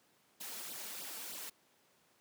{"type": "noise with flanger", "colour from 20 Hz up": "white", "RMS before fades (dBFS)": -45, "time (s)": [0.4, 1.5], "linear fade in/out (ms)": 10, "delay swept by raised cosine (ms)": [0.22, 4.62], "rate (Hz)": 3.2, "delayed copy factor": 0.85, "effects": ["pink hiss -70 dBFS RMS until 2.2 s", "high-pass 200 Hz 12 dB/octave"]}